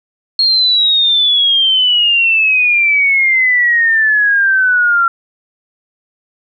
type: exponential sweep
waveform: sine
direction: down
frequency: 4281 to 1362 Hz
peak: -8 dBFS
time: 0.39-5.08 s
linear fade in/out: 2 ms
effects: none